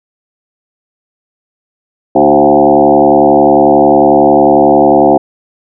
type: tone with frequency modulation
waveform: sine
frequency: 528 Hz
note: C5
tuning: 16 cents sharp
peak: -3 dBFS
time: 2.15-5.18 s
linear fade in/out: 10 ms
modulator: 71.1 Hz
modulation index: 3.9
effects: none